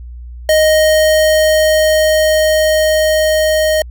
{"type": "tone with level ramp", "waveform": "square", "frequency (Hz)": 622.3, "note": "D#5", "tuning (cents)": 0, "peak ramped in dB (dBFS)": [-8, -11], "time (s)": [0.49, 3.82], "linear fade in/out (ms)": 2, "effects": ["added 60 Hz sine -27 dBFS peak until 3.9 s"]}